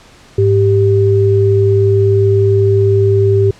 sine tone pair together, 103.83 / 392 Hz, G#2 / G4, 0 / 0 cents, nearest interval octave + major seventh, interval 2300 cents, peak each -10 dBFS, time 0.38-3.51 s, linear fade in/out 5 ms, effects pink hiss -42 dBFS RMS until 3.59 s + low-pass 7000 Hz 12 dB/octave

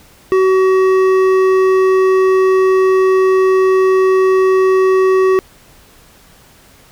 triangle tone with hard clipping, 377.5 Hz, F#4, 35 cents sharp, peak -10 dBFS, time 0.32-5.39 s, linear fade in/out 0 ms, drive 14 dB, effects pink hiss -45 dBFS RMS until 6.91 s

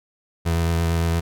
30% pulse tone with vibrato, 83.5 Hz, E2, 23 cents sharp, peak -16 dBFS, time 0.45-1.21 s, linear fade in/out 20 ms, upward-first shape sine, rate 8.8 Hz, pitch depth 18 cents each way, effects none

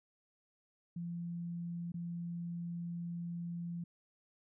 sine tone with dropouts, 171.5 Hz, F3, 31 cents flat, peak -38 dBFS, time 0.96-3.84 s, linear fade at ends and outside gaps 5 ms, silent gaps 1.92-1.941 s, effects none

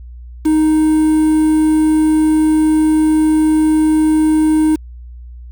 triangle tone with quantisation, 311.1 Hz, D#4, in tune, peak -7 dBFS, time 0.45-4.76 s, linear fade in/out 10 ms, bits 5, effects added 60 Hz sine -30 dBFS peak until 5.51 s

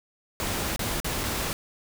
pink noise with dropouts, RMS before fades -29 dBFS, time 0.4-1.53 s, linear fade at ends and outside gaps 0 ms, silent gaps 0.761-0.793 / 1.001-1.045 / 1.234-1.238 s, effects none

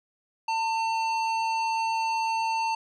square tone with low-pass filter, 899 Hz, A5, 37 cents sharp, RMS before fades -27 dBFS, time 0.48-2.75 s, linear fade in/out 5 ms, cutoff 4600 Hz, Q 0.87, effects none

